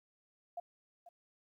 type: tone with echo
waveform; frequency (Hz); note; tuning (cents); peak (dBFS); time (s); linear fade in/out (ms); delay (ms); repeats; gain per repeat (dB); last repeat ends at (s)
sine; 696; F5; -6; -38; 0.57-0.6; 5; 490; 1; -14; 1.09
effects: 13-bit